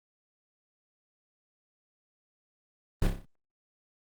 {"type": "noise with echo", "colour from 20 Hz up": "brown", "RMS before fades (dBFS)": -23, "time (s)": [3.02, 3.07], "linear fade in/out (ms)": 2, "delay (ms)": 30, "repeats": 6, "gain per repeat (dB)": -5, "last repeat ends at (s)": 3.25, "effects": ["Opus 24 kbps"]}